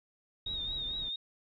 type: noise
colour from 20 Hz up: brown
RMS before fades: -46 dBFS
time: 0.46-1.09 s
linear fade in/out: 5 ms
type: tone with vibrato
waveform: sine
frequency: 3729 Hz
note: A#7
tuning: in tune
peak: -34 dBFS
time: 0.46-1.16 s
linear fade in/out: 5 ms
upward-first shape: triangle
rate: 4.4 Hz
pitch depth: 68 cents each way
effects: resampled to 11025 Hz